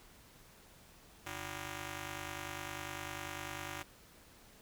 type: ring-modulated tone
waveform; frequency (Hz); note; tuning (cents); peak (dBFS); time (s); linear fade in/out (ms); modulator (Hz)
5% pulse; 220; A3; 0; -27; 1.26-3.83; 5; 525
effects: pink hiss -60 dBFS RMS until 4.61 s